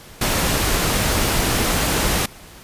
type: noise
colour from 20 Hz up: pink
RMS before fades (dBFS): -19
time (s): 0.21-2.26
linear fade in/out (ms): 5
effects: pink hiss -42 dBFS RMS until 2.63 s + resampled to 32000 Hz